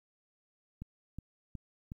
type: click train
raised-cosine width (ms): 5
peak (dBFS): -29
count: 4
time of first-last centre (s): 0.82-1.919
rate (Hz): 2.73
effects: 11-bit